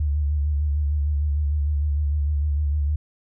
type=tone with vibrato; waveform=sine; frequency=73.42 Hz; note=D2; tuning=in tune; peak=-19 dBFS; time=0-2.96 s; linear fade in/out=5 ms; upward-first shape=sine; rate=6.6 Hz; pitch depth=56 cents each way; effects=none